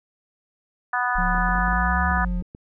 harmonic tone, 246.9 Hz, B3, in tune, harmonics 3 / 4 / 5 / 6 / 7, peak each -27 / -27 / -27 / -27 / -27 dBFS, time 0.93-2.25 s, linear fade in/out 5 ms
sine exponential two-way sweep, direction up then down, 32.17 to 73.42 to 39.77 Hz, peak -23 dBFS, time 1.15-2.41 s, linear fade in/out 10 ms, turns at 2.09 s
triangle tone, 177.9 Hz, F3, 32 cents sharp, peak -25 dBFS, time 1.18-2.42 s, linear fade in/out 5 ms
clicks, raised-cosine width 3 ms, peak -26 dBFS, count 11, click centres 1.348 / 1.382 / 1.489 / 1.554 / 1.585 / 1.682 / 1.73 / 2.115 / 2.175 / 2.423 / 2.549 s
effects none

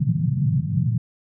white band-pass noise, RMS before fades -21 dBFS, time 0-0.98 s, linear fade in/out 5 ms, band 110 to 170 Hz, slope 48 dB/octave, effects none

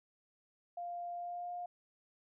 sine tone with pitch glide, 698.5 to 707.8 Hz, F5 to F5, 0 to +23 cents, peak -39 dBFS, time 0.77-1.66 s, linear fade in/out 5 ms, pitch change +23 cents, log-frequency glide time 1.14-1.53 s, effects none

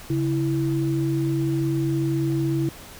sine tone pair together, 138.59 / 329.6 Hz, C#3 / E4, 0 / 0 cents, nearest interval octave + minor third, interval 1500 cents, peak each -23 dBFS, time 0.1-2.69 s, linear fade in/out 2 ms, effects pink hiss -42 dBFS RMS until 2.99 s

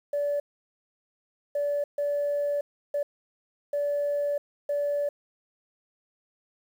sine tone bursts at uneven times, 578 Hz, D5, 28 cents flat, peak -23 dBFS, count 6, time 0.13-0.4 / 1.55-1.84 / 1.98-2.61 / 2.94-3.03 / 3.73-4.38 / 4.69-5.09 s, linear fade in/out 5 ms, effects tanh soft clip ceiling -21 dBFS + 9-bit

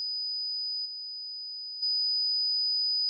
sine tone with level steps, 4978 Hz, D#8, in tune, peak -30 / -36 / -25 dBFS, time 0-3.09 s, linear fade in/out 0 ms, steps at 0.85 / 1.82 s, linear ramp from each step 10 ms, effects none

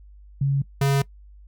sine / square tone pair in turn, 138.59 / 138.59 Hz, C#3 / C#3, 0 / 0 cents, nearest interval unison, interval 0 cents, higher neither, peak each -18 dBFS, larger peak neither, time 0.41-0.62 / 0.81-1.02 s, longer neither, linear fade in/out 5 ms, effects noise-tail reverb RT60 0.1 s tail -21 dB re dry + added 50 Hz sine -44 dBFS peak until 1.47 s

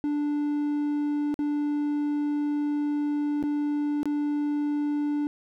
triangle tone with dropouts, 293.5 Hz, D4, 1 cent flat, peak -22 dBFS, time 0.04-5.27 s, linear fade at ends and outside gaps 0 ms, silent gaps 1.342-1.391 / 3.427-3.437 / 4.031-4.056 s, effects none

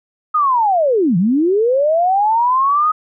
sine linear two-way sweep, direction down then up, 1266 to 161.5 to 1266 Hz, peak -11 dBFS, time 0.34-2.92 s, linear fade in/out 10 ms, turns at 1.17 s, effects none

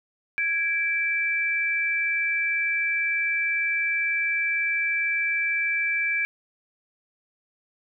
sine tone pair together, 1655.4 / 2329 Hz, G#6 / D7, -6 / -15 cents, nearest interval tritone, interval 591 cents, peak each -28 / -23 dBFS, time 0.38-6.25 s, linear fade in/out 0 ms, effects none

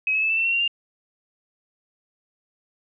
sine tone with pitch steps, 2548 / 2582 / 2617 / 2652 / 2687 / 2723 / 2759 / 2796 Hz, D#7 / E7 / E7 / E7 / E7 / F7 / F7 / F7, +41 / -37 / -13 / +10 / +33 / -44 / -22 / +1 cents, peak -19 dBFS, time 0.07-0.678 s, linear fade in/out 2 ms, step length 76 ms, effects none

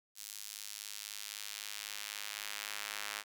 sawtooth tone with high-pass filter sweep, 103.83 Hz, G#2, in tune, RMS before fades -44 dBFS, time 0.15-3.24 s, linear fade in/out 50 ms, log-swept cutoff 5700 to 1600 Hz, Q 0.8, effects none

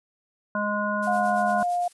harmonic tone, 207.7 Hz, G#3, in tune, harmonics 1 / 3 / 5 / 7, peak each -29 / -29 / -29 / -29 dBFS, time 0.55-1.63 s, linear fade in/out 2 ms
blue noise with tremolo, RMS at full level -42 dBFS, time 1.02-1.93 s, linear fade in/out 10 ms, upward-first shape sine, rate 8.8 Hz, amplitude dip 70%
sine tone with pitch glide, 716 to 707 Hz, F5 to F5, +43 to +21 cents, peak -22 dBFS, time 1.07-1.88 s, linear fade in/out 5 ms, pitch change -22 cents, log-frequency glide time 1.27-1.68 s
effects resampled to 24000 Hz

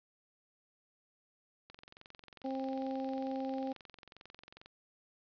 click train, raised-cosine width 0.2 ms, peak -34 dBFS, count 67, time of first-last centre 1.7-4.66 s, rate 22.3 Hz
harmonic tone, 265.9 Hz, C4, 28 cents sharp, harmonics 1 / 2 / 3, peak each -37 / -40 / -42 dBFS, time 2.44-3.73 s, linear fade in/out 10 ms
effects resampled to 11025 Hz + 10-bit

